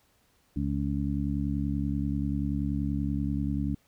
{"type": "harmonic tone", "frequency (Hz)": 70.4, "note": "C#2", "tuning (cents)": 27, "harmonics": [1, 2, 3, 4], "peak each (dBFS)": [-32, -32, -32, -32], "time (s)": [0.56, 3.75], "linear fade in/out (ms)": 5, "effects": ["pink hiss -67 dBFS RMS until 3.87 s"]}